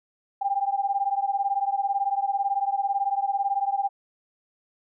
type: beating tone pair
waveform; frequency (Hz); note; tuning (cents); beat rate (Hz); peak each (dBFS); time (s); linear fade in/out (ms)
sine; 788 / 806; G5 / G5; +9 / +48; 18; -25 / -26; 0.41-3.89; 10
effects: none